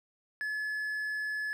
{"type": "tone", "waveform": "triangle", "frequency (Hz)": 1713, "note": "A6", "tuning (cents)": -47, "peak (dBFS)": -30, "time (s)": [0.41, 1.53], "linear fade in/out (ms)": 0, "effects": []}